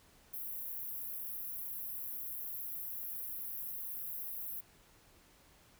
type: high-pass noise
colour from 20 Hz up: white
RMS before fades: -42 dBFS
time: 0.33-4.61 s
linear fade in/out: 10 ms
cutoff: 11000 Hz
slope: 96 dB/octave
effects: pink hiss -64 dBFS RMS until 5.79 s